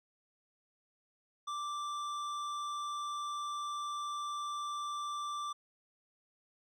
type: tone with hard clipping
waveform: triangle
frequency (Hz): 1174.7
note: D6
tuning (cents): 0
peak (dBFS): -38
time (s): 1.47-5.53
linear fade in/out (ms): 10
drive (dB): 15
effects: none